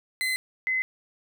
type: tone pair in turn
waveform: 35% pulse / sine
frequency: 2042 / 2042 Hz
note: C7 / C7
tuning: -43 / -43 cents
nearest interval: unison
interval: 0 cents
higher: neither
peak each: -23 dBFS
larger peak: neither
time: 0.21-0.36 / 0.67-0.82 s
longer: neither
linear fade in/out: 0 ms
effects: none

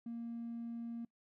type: tone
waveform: triangle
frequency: 233.1 Hz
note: A#3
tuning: in tune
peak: -37 dBFS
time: 0.06-1.05 s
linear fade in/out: 5 ms
effects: noise-tail reverb RT60 0.1 s tail -26 dB re dry + tanh soft clip ceiling -37 dBFS

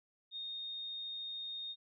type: tone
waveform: sine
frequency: 3693 Hz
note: A#7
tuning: 17 cents flat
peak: -40 dBFS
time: 0.31-1.76 s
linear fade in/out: 50 ms
effects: none

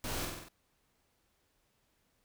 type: noise with echo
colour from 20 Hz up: pink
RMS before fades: -39 dBFS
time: 0.04-0.25 s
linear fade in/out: 0 ms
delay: 47 ms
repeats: 5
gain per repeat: -3 dB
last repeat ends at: 0.485 s
effects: pink hiss -75 dBFS RMS until 2.24 s

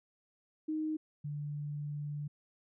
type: tone pair in turn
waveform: sine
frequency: 311.1 / 146.82 Hz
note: D#4 / D3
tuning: 0 / 0 cents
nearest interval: octave + minor second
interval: 1300 cents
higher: first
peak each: -32 / -36 dBFS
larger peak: first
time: 0.68-0.97 / 1.24-2.28 s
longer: second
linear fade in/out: 10 ms
effects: none

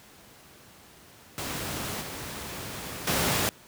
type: noise with level steps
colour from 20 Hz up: pink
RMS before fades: -33 / -37 / -25 dBFS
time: 1.38-3.49 s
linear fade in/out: 0 ms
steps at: 2.01 / 3.07 s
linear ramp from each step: 5 ms
effects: pink hiss -52 dBFS RMS until 3.67 s + high-pass 80 Hz 12 dB/octave

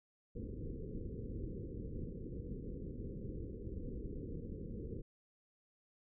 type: low-pass noise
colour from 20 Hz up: pink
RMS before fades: -44 dBFS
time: 0.35-5.02 s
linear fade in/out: 10 ms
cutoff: 500 Hz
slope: 96 dB/octave
effects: none

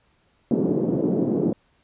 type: band-pass noise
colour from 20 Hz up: white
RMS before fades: -22 dBFS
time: 0.51-1.53 s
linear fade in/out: 2 ms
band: 160 to 390 Hz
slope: 24 dB/octave
effects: pink hiss -64 dBFS RMS until 1.83 s + resampled to 8000 Hz

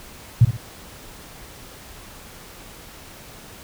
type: tone with echo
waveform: sine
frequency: 116.54 Hz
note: A#2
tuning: in tune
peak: -7 dBFS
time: 0.41-0.45 s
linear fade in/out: 5 ms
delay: 60 ms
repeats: 2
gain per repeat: -10 dB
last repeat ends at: 0.57 s
effects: pink hiss -42 dBFS RMS until 3.63 s

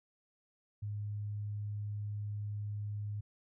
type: tone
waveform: sine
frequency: 103.83 Hz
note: G#2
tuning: in tune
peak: -36 dBFS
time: 0.82-3.21 s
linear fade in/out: 10 ms
effects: none

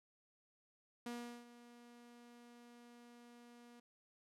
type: tone with ADSR envelope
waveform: sawtooth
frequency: 239.3 Hz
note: A#3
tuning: 46 cents sharp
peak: -38 dBFS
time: 1.06-3.8 s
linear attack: 4 ms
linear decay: 380 ms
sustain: -16 dB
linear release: 6 ms
effects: low-pass 12000 Hz 12 dB/octave + MP3 96 kbps

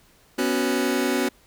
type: chord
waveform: sawtooth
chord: B suspended second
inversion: none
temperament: just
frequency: 246.9 / 277.8 / 370.4 Hz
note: B3 / C#4 / F#4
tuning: 0 / +4 / +2 cents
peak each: -21 dBFS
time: 0.38-1.29 s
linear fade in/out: 10 ms
effects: pink hiss -57 dBFS RMS until 1.46 s

